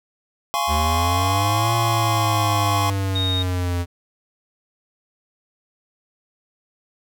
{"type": "chord", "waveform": "square", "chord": "Db major seventh", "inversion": "first", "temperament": "just", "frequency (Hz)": [693, 831.5, 1039.4, 1108.7], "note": ["F5", "Ab5", "C6", "Db6"], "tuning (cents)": [-14, 2, -12, 0], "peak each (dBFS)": [-27, -26, -27, -25], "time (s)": [0.54, 2.9], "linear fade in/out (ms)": 0}
{"type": "exponential two-way sweep", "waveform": "square", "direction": "up then down", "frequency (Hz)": [73.42, 115.1, 86.7], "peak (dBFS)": -21, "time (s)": [0.67, 3.86], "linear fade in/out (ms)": 50, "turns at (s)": 1.74}
{"type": "tone", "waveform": "sine", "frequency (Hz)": 3729, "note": "A#7", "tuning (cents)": 0, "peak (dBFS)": -22, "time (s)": [3.15, 3.43], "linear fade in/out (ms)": 10}
{"effects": []}